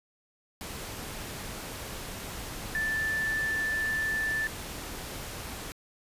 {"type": "tone in noise", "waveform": "sine", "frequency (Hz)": 1760, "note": "A6", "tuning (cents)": 0, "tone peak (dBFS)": -27, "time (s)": [2.75, 4.47], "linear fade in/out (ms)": 0, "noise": "pink", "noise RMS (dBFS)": -39, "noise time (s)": [0.61, 5.72], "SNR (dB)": 9, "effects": ["resampled to 32000 Hz"]}